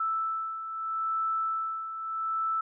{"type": "beating tone pair", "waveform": "sine", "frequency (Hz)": [1318.5, 1319.28], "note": ["E6", "E6"], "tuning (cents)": [0, 1], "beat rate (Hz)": 0.78, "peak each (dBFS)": [-36, -29], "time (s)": [0, 2.61], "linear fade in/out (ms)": 5, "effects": []}